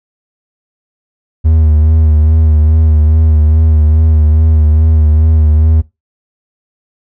triangle tone with vibrato, 78 Hz, D#2, 5 cents sharp, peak -3 dBFS, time 1.44-5.82 s, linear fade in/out 20 ms, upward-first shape sine, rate 2.4 Hz, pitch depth 40 cents each way, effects noise-tail reverb RT60 0.2 s tail -18 dB re dry

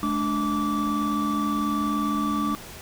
triangle tone cluster, 213.2 / 292.1 / 1160 Hz, G#3 / D4 / D6, +46 / -9 / -22 cents, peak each -25 dBFS, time 0.03-2.55 s, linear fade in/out 0 ms, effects pink hiss -41 dBFS RMS until 2.81 s

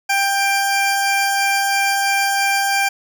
20% pulse tone pair together, 791 / 2370 Hz, G5 / D7, +15 / +15 cents, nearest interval octave + perfect fifth, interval 1900 cents, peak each -11 / -19 dBFS, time 0.09-2.89 s, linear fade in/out 10 ms, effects none

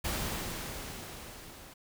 pink noise with level ramp, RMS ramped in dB -33 to -51 dBFS, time 0.04-1.74 s, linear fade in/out 10 ms, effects none

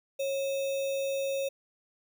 sine tone with sample-and-hold, 547 Hz, C#5, 23 cents flat, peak -28 dBFS, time 0.19-1.49 s, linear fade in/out 10 ms, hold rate 3150 Hz, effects none

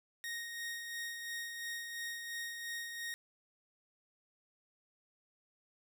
sawtooth tone with tremolo, 1864.7 Hz, A#6, in tune, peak -35 dBFS, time 0.24-3.14 s, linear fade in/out 0 ms, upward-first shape sine, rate 2.9 Hz, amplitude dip 40%, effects none

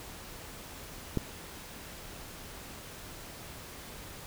click, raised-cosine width 3 ms, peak -15 dBFS, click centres 1.173 s, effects pink hiss -46 dBFS RMS until 4.26 s

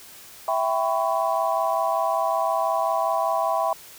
sine chord, C# half-diminished seventh, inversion first, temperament equal with one note detuned, 659.3 / 784 / 1003.3 / 1108.7 Hz, E5 / G5 / B5 / C#6, 0 / 0 / +27 / 0 cents, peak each -24 / -26 / -26 / -29 dBFS, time 0.48-3.73 s, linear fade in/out 2 ms, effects white hiss -45 dBFS RMS until 3.98 s

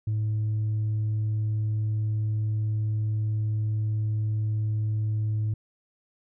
triangle tone with tanh clipping, 107.7 Hz, A2, 37 cents flat, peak -24 dBFS, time 0.07-5.54 s, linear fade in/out 5 ms, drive 6 dB, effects none

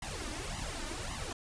pink noise with flanger, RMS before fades -39 dBFS, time 0.02-1.33 s, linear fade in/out 5 ms, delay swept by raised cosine 1 to 3.4 ms, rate 1.8 Hz, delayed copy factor +0.9, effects resampled to 22050 Hz

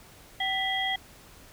sine tone cluster, 767 / 1978 / 3262 Hz, G5 / B6 / G#7, -38 / +2 / -32 cents, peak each -31 / -30 / -30 dBFS, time 0.4-0.96 s, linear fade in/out 5 ms, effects pink hiss -52 dBFS RMS until 1.52 s

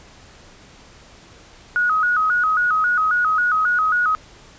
sine tone with vibrato, 1356 Hz, E6, 49 cents sharp, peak -15 dBFS, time 1.76-4.15 s, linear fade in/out 0 ms, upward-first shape square, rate 3.7 Hz, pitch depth 120 cents each way, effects pink hiss -46 dBFS RMS until 4.58 s + resampled to 16000 Hz

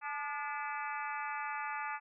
harmonic tone with a mistuned harmonic, 288.8 Hz, D4, 29 cents flat, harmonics 3 / 4 / 5 / 6 / 7 / 8 / 9, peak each -40 / -42 / -44 / -46 / -47 / -48 / -49 dBFS, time 0.01-2 s, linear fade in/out 50 ms, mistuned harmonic 4, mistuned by +67 cents, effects none

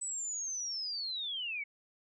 sine linear sweep, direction down, 8020 to 2183 Hz, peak -35 dBFS, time 0.01-1.64 s, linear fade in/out 10 ms, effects none

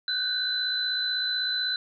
sine tone cluster, 1499 / 1555 / 4020 Hz, F#6 / G6 / B7, +22 / -14 / +30 cents, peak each -33 / -35 / -26 dBFS, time 0.08-1.76 s, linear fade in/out 2 ms, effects none

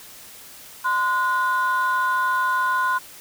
sine tone pair together, 1030 / 1456.6 Hz, C6 / F#6, -28 / -28 cents, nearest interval tritone, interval 600 cents, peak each -19 / -21 dBFS, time 0.84-2.99 s, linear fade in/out 20 ms, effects tanh soft clip ceiling -14 dBFS + white hiss -43 dBFS RMS until 3.2 s

